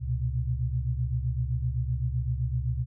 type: tone cluster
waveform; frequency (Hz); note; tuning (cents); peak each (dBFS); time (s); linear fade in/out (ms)
sine; 68.8 / 119.2 / 127; C#2 / A#2 / B2; -12 / +39 / +49; -30; 0-2.86; 50
effects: none